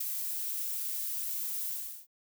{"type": "noise with ADSR envelope", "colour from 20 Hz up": "violet", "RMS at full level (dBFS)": -31, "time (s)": [0, 2.07], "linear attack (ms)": 9, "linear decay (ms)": 10, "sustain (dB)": -4, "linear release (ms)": 380, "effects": []}